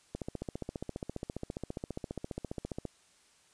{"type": "click train", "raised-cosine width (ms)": 2, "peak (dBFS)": -23, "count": 41, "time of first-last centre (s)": [0.15, 2.853], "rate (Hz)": 14.8, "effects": ["white hiss -65 dBFS RMS until 3.53 s", "resampled to 22050 Hz"]}